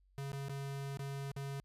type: tone with dropouts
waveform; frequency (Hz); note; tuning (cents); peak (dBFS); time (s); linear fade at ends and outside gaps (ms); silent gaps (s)
square; 138.59; C#3; 0; -40; 0.18-1.6; 0; 0.318-0.331 / 0.484-0.495 / 0.972-0.993 / 1.316-1.364
effects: added 47 Hz sine -66 dBFS peak until 1.64 s + resampled to 32000 Hz